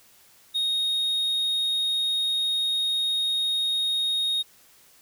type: tone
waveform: triangle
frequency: 3729 Hz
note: A#7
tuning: in tune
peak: -21 dBFS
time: 0.54-4.43 s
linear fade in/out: 20 ms
effects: white hiss -56 dBFS RMS until 5.01 s